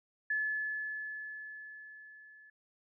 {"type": "tone with level ramp", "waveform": "sine", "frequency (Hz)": 1722, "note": "A6", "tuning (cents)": -38, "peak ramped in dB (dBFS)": [-29, -55], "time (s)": [0.3, 2.5], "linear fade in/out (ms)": 5, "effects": []}